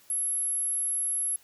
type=tone; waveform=sine; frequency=11175 Hz; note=F9; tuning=in tune; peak=-26 dBFS; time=0.1-1.36 s; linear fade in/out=2 ms; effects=white hiss -59 dBFS RMS until 1.43 s